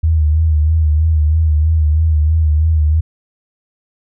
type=tone with vibrato; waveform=sine; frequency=78.1 Hz; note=D#2; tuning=7 cents sharp; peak=-9 dBFS; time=0.03-3.01 s; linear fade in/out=10 ms; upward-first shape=sine; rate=3.1 Hz; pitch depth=60 cents each way; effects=none